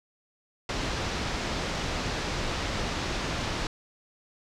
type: low-pass noise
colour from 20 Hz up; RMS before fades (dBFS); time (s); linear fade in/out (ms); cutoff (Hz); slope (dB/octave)
pink; -31; 0.69-3.67; 2; 6000; 24
effects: none